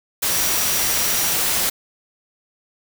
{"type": "tone in noise", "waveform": "sine", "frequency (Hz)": 5780, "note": "F#8", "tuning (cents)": -41, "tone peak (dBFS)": -27, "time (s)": [0.3, 1.34], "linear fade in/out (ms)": 10, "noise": "white", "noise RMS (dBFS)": -20, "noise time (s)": [0.22, 1.7], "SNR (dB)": -10, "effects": []}